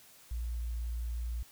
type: tone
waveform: sine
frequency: 58.27 Hz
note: A#1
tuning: in tune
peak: -33 dBFS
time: 0.31-1.43 s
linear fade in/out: 5 ms
effects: white hiss -58 dBFS RMS until 1.51 s